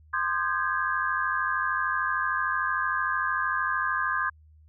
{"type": "chord", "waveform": "sine", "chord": "Ab major seventh", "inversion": "first", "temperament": "equal with one note detuned", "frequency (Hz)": [1046.5, 1213.3, 1568, 1661.2], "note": ["C6", "Eb6", "G6", "Ab6"], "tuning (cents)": [0, -44, 0, 0], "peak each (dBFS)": -30, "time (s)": [0.13, 4.3], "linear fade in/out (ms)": 10, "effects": ["added 77 Hz sine -52 dBFS peak until 4.68 s"]}